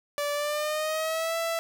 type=tone with pitch glide; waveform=sawtooth; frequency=581 to 663.5 Hz; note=D5 to E5; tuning=-19 to +11 cents; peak=-23 dBFS; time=0.18-1.59 s; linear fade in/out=0 ms; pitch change=+230 cents; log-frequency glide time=0.33-1.37 s; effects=none